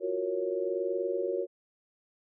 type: chord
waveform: sine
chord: Gb major seventh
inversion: third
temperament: equal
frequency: 349.2 / 370 / 466.2 / 554.4 Hz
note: F4 / Gb4 / Bb4 / Db5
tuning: 0 / 0 / 0 / 0 cents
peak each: -37 / -32 / -34 / -34 dBFS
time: 0-1.47 s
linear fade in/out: 50 ms
effects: none